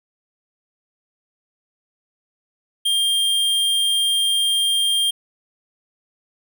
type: tone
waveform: square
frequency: 3199 Hz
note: G7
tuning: 34 cents sharp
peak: -17 dBFS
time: 2.85-5.11 s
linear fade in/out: 10 ms
effects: none